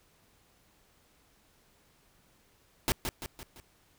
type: noise with echo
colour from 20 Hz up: pink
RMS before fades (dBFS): -27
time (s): 2.88-2.92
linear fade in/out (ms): 0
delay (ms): 170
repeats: 4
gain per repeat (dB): -6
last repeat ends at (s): 3.6
effects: pink hiss -66 dBFS RMS until 3.98 s